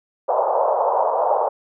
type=band-pass noise; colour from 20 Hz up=pink; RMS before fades=-19 dBFS; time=0.28-1.49 s; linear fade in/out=10 ms; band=510 to 1000 Hz; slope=48 dB/octave; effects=none